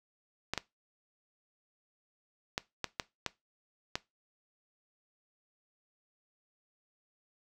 clicks, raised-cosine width 0.2 ms, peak -14 dBFS, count 7, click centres 0.536 / 0.577 / 2.579 / 2.843 / 2.998 / 3.263 / 3.955 s, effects noise-tail reverb RT60 0.2 s tail -19 dB re dry

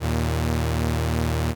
sawtooth tone pair together, 78.64 / 116.5 Hz, D#2 / A#2, +19 / -1 cents, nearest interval perfect fifth, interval 680 cents, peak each -19 / -21 dBFS, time 0-1.55 s, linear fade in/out 50 ms, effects none

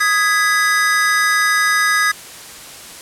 square chord, G# minor, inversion second, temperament just, 1245.9 / 1661.2 / 1993.5 Hz, D#6 / G#6 / B6, +2 / 0 / +16 cents, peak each -19 / -16 / -20 dBFS, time 0-2.12 s, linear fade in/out 10 ms, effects white hiss -35 dBFS RMS until 3.01 s + low-pass 11000 Hz 12 dB/octave

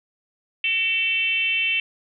sine tone with frequency modulation, 2677 Hz, E7, 26 cents sharp, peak -19 dBFS, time 0.64-1.8 s, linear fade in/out 2 ms, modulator 415 Hz, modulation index 0.87, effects none

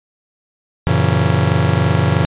45% pulse chord, F# dominant seventh, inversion none, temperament just, 92.5 / 115.62 / 138.75 / 166.5 Hz, F#2 / A#2 / C#3 / E3, 0 / -14 / +2 / +18 cents, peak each -18 dBFS, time 0.87-2.25 s, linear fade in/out 0 ms, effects resampled to 8000 Hz

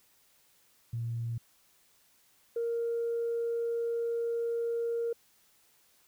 sine tone pair in turn, 116.54 / 466.2 Hz, A#2 / A#4, 0 / 0 cents, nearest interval 2 octaves, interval 2400 cents, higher second, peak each -31 / -28 dBFS, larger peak second, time 0.93-1.38 / 2.56-5.13 s, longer second, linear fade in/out 5 ms, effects tanh soft clip ceiling -25 dBFS + white hiss -66 dBFS RMS until 6.07 s

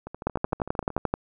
two click trains, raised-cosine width 1 ms, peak -9 / -22 dBFS, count 11 / 13, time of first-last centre 0.27-1.14 / 0.07-0.979 s, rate 11.5 / 13.2 Hz, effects none

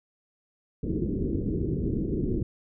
white low-pass noise, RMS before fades -28 dBFS, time 0.83-2.43 s, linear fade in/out 5 ms, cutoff 390 Hz, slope 48 dB/octave, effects none

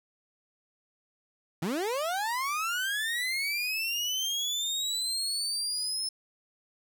30% pulse linear sweep, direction up, 146.83 to 5260 Hz, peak -26 dBFS, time 1.62-6.09 s, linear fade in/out 5 ms, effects none

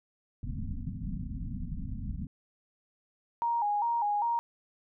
pink low-pass noise, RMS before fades -36 dBFS, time 0.43-2.27 s, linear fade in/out 2 ms, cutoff 260 Hz, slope 96 dB/octave
sine tone with vibrato, 880 Hz, A5, in tune, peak -26 dBFS, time 3.42-4.39 s, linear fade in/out 0 ms, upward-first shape square, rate 2.5 Hz, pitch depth 110 cents each way
effects none

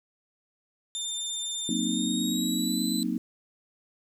25% pulse tone with pitch glide, 3596 to 4013 Hz, A7 to B7, +37 to +27 cents, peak -26 dBFS, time 0.95-3.03 s, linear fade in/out 0 ms, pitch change +190 cents, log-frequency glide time 1.83-2.82 s
sine chord, C half-diminished seventh, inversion second, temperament equal with one note detuned, 184.36 / 233.1 / 261.6 / 311.1 Hz, Gb3 / Bb3 / C4 / Eb4, -6 / 0 / 0 / 0 cents, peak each -33 / -30 / -32 / -32 dBFS, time 1.69-3.18 s, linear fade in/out 2 ms
effects 9-bit

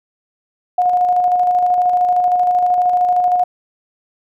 sine tone with tremolo, 721 Hz, F#5, 45 cents flat, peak -10 dBFS, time 0.78-3.44 s, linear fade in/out 5 ms, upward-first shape square, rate 13 Hz, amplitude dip 30%, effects none

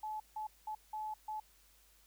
sine tone bursts at uneven times, 860 Hz, A5, 40 cents flat, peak -38 dBFS, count 5, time 0.03-0.2 / 0.36-0.47 / 0.67-0.75 / 0.93-1.14 / 1.28-1.4 s, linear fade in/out 5 ms, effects added 50 Hz sine -69 dBFS peak until 2.06 s + white hiss -67 dBFS RMS until 2.06 s

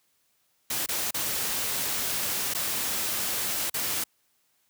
white noise with dropouts, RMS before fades -29 dBFS, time 0.7-4.04 s, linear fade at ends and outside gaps 5 ms, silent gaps 0.862-0.887 / 1.109-1.143 / 2.538-2.547 / 3.699-3.74 s, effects white hiss -70 dBFS RMS until 4.69 s + high-pass 60 Hz 12 dB/octave

